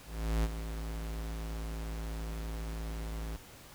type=tone with ADSR envelope; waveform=square; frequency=55 Hz; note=A1; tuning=in tune; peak=-27 dBFS; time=0.05-3.37 s; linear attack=390 ms; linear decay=36 ms; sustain=-10 dB; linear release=13 ms; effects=pink hiss -53 dBFS RMS until 3.74 s